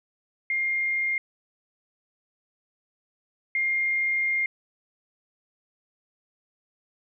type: tone pair in turn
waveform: sine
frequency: 2119 / 2119 Hz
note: C7 / C7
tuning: +21 / +21 cents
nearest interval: unison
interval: 0 cents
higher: neither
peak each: -23 / -22 dBFS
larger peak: second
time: 0.5-1.18 / 3.55-4.46 s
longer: second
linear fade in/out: 2 ms
effects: none